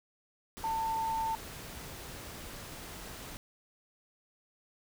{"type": "tone in noise", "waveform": "sine", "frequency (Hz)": 895, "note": "A5", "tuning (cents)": 29, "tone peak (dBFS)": -30, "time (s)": [0.64, 1.35], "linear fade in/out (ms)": 0, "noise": "pink", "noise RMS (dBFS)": -45, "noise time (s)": [0.57, 3.37], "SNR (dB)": 12, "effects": []}